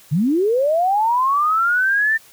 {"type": "linear sweep", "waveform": "sine", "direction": "up", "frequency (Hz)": [131.2, 1809], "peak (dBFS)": -14, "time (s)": [0.11, 2.18], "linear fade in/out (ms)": 20, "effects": ["white hiss -48 dBFS RMS until 2.32 s"]}